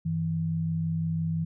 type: tone pair together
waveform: sine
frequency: 97 / 162.88 Hz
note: G2 / E3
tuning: -18 / -20 cents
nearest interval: major sixth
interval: 898 cents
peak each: -34 / -26 dBFS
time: 0.05-1.45 s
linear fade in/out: 10 ms
effects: none